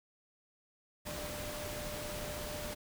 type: tone in noise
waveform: sine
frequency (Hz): 597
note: D5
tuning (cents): +28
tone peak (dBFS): -44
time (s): 1.05-2.75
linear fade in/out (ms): 20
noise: pink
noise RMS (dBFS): -42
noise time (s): 1.05-2.75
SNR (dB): -5
effects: none